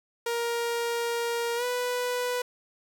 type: tone with pitch glide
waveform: sawtooth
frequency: 469.5 to 493.7 Hz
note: A#4 to B4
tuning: +12 to -1 cents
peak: -23 dBFS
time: 0.26-2.42 s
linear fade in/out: 5 ms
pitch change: +87 cents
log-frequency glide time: 1.56-1.64 s
effects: none